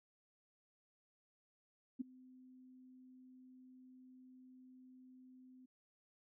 sine tone with ADSR envelope, 256 Hz, C4, 38 cents flat, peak -35 dBFS, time 1.99-5.66 s, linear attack 19 ms, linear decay 12 ms, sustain -23 dB, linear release 9 ms, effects none

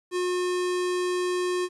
square tone, 360 Hz, F#4, 47 cents flat, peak -25 dBFS, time 0.11-1.69 s, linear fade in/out 50 ms, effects resampled to 24000 Hz + 10-bit

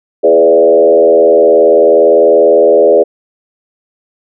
sine tone with frequency modulation, 499 Hz, B4, 18 cents sharp, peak -3 dBFS, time 0.23-3.04 s, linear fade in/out 20 ms, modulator 80.5 Hz, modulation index 1.5, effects none

